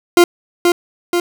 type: tone with echo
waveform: 40% pulse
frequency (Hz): 349.1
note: F4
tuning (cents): -1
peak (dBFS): -4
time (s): 0.17-0.24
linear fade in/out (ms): 2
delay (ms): 480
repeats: 2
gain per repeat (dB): -4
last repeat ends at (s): 1.2
effects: none